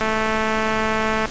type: click train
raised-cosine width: 0.5 ms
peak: -7 dBFS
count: 274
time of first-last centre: 0.01-1.257 s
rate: 219 Hz
effects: pink hiss -32 dBFS RMS until 1.3 s + resampled to 16000 Hz